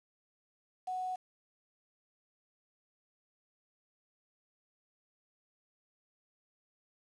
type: tone with quantisation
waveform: sine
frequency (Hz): 740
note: F#5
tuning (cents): 0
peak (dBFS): -34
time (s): 0.87-1.16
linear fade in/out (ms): 10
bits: 9
effects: resampled to 24000 Hz